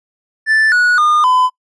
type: tone with pitch steps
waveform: triangle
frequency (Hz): 1760 / 1463 / 1216.1 / 1010.9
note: A6 / F#6 / D#6 / B5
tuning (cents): 0 / -20 / -40 / +40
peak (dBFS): -7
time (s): 0.46-1.5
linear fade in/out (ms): 50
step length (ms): 260
effects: noise-tail reverb RT60 0.1 s tail -24 dB re dry + resampled to 24000 Hz